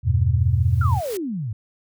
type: chord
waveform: sine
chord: E minor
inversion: none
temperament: equal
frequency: 82.41 / 98 / 123.47 Hz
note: E2 / G2 / B2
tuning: 0 / 0 / 0 cents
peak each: -20 dBFS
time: 0.03-1.01 s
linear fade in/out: 50 ms
type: noise with exponential growth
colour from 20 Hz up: white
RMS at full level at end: -34 dBFS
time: 0.38-1.17 s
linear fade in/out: 1 ms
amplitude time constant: 170 ms
type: exponential sweep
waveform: sine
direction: down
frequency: 1450 to 98 Hz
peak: -24 dBFS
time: 0.81-1.53 s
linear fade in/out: 5 ms
effects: none